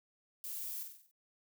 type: noise with echo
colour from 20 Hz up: violet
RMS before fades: -43 dBFS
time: 0.44-0.83 s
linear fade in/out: 0 ms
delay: 47 ms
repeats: 6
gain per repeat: -5 dB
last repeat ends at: 1.112 s
effects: none